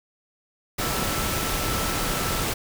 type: tone in noise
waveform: sine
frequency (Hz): 1326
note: E6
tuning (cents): +10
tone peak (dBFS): -34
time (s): 0.81-2.44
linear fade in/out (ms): 10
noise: pink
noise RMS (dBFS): -26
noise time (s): 0.78-2.54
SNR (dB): -11
effects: none